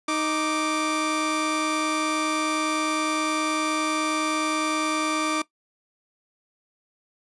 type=tone pair together; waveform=sawtooth; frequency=311.1 / 1174.7 Hz; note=D#4 / D6; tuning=0 / 0 cents; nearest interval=octave + major seventh; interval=2300 cents; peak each=-22 dBFS; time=0.08-5.42 s; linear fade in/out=5 ms; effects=noise-tail reverb RT60 0.1 s tail -18 dB re dry + resampled to 24000 Hz